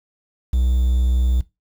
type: tone with quantisation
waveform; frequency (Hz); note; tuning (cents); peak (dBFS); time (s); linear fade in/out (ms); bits
triangle; 62.1; B1; +10; -13; 0.53-1.41; 5; 7
effects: noise-tail reverb RT60 0.2 s tail -18 dB re dry